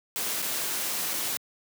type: noise with dropouts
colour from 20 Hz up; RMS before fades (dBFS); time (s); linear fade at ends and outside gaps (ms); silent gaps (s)
white; -30; 0.16-1.37; 0; 0.419-0.424 / 1.135-1.139
effects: high-pass 150 Hz 12 dB/octave